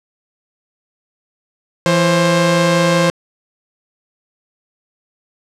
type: tone pair together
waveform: sawtooth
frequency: 168.3 / 530.2 Hz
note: E3 / C5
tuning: +36 / +23 cents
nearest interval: octave + minor sixth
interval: 1987 cents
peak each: -10 dBFS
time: 1.86-3.1 s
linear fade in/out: 0 ms
effects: low-pass 8000 Hz 12 dB/octave